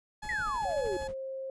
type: tone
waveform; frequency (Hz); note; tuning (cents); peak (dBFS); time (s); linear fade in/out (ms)
30% pulse; 850; G#5; +40; -36; 0.22-1.08; 10
type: noise with tremolo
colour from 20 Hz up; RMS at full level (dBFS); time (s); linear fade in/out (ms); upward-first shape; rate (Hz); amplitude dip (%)
brown; -42; 0.23-1.14; 2; sine; 13; 75
type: exponential sweep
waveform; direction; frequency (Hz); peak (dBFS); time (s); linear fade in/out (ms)
sine; down; 2017 to 346.4; -30; 0.29-0.97; 2
type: tone with pitch glide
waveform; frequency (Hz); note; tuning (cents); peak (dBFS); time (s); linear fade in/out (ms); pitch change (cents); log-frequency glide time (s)
sine; 559 to 532.2; C#5 to C5; +14 to +29; -35; 0.65-1.5; 2; -85; 0.82-1.07
effects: resampled to 22050 Hz